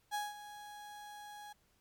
35% pulse tone with ADSR envelope, 830.6 Hz, G#5, in tune, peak -32 dBFS, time 0.11-1.53 s, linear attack 34 ms, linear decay 190 ms, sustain -14 dB, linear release 8 ms, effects pink hiss -73 dBFS RMS until 1.8 s + MP3 96 kbps

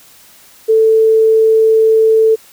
sine tone, 442.7 Hz, A4, 11 cents sharp, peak -6 dBFS, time 0.68-2.36 s, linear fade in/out 20 ms, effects white hiss -43 dBFS RMS until 2.52 s

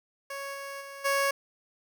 15% pulse tone with level steps, 554.4 Hz, C#5, in tune, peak -29 / -31 / -35 / -18 dBFS, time 0.3-1.31 s, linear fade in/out 5 ms, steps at 0.53 / 0.8 / 1.04 s, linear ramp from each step 20 ms, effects none

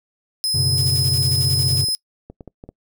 sawtooth tone, 5100 Hz, D#8, 42 cents sharp, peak -16 dBFS, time 0.44-1.95 s, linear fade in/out 0 ms
triangle chord, F# suspended fourth, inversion none, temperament equal, 92.5 / 123.47 / 138.59 Hz, F#2 / B2 / C#3, 0 / 0 / 0 cents, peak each -21 dBFS, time 0.54-1.85 s, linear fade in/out 10 ms
blue noise with tremolo, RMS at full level -31 dBFS, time 0.77-1.82 s, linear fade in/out 10 ms, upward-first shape square, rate 11 Hz, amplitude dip 60%
clicks, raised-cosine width 2 ms, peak -23 dBFS, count 8, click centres 1.705 / 1.755 / 1.886 / 2.3 / 2.408 / 2.477 / 2.639 / 2.69 s
effects noise-tail reverb RT60 0.1 s tail -25 dB re dry

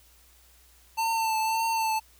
square tone with vibrato, 893 Hz, A5, 25 cents sharp, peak -25 dBFS, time 0.97-2 s, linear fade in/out 20 ms, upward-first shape triangle, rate 1.8 Hz, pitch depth 34 cents each way, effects added 60 Hz sine -59 dBFS peak until 2.19 s + white hiss -59 dBFS RMS until 2.19 s

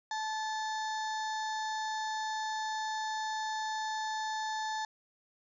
harmonic tone with a mistuned harmonic, 869 Hz, A5, 22 cents flat, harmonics 1 / 2 / 4 / 5 / 6 / 7 / 8, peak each -34 / -40 / -46 / -48 / -50 / -51 / -52 dBFS, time 0.11-4.85 s, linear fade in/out 2 ms, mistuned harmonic 4, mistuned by +69 cents, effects none

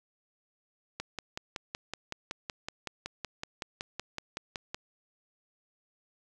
click train, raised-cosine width 0.2 ms, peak -18 dBFS, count 21, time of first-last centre 1-4.745 s, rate 5.34 Hz, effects none

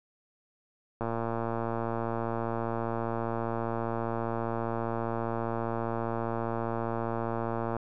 click train, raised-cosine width 1 ms, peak -18 dBFS, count 778, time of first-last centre 1.01-7.767 s, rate 115 Hz, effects none

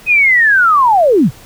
sine linear sweep, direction down, 2543 to 98 Hz, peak -6 dBFS, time 0.06-1.31 s, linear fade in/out 50 ms, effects pink hiss -39 dBFS RMS until 1.45 s

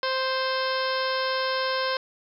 harmonic tone, 523.3 Hz, C5, in tune, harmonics 1 / 2 / 3 / 4 / 5 / 6 / 7 / 8 / 9 / 10, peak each -28 / -29 / -31 / -38 / -39 / -37 / -39 / -36 / -41 / -36 dBFS, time 0.03-1.97 s, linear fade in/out 2 ms, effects 10-bit

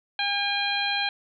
harmonic tone with a mistuned harmonic, 807 Hz, G#5, 50 cents flat, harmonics 1 / 2 / 3 / 4 / 5, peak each -30 / -30 / -30 / -30 / -30 dBFS, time 0.19-1.09 s, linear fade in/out 2 ms, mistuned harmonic 5, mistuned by +16 cents, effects none

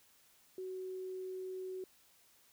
sine tone, 373.4 Hz, F#4, 16 cents sharp, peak -40 dBFS, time 0.58-1.84 s, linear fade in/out 2 ms, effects white hiss -67 dBFS RMS until 2.52 s

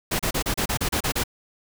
pink noise bursts, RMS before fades -24 dBFS, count 10, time 0.11-1.238 s, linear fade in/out 10 ms, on 84 ms, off 32 ms, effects none

